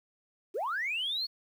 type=linear sweep; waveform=sine; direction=up; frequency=326.4 to 4435 Hz; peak=-29 dBFS; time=0.54-1.27 s; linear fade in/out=20 ms; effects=tanh soft clip ceiling -26 dBFS + 10-bit